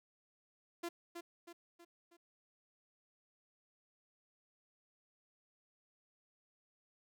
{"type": "tone with echo", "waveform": "sawtooth", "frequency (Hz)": 342.7, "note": "F4", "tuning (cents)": -33, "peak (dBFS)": -35, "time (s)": [0.83, 0.89], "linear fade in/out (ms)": 10, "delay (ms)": 320, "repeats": 4, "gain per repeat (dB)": -6, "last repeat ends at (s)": 2.17, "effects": []}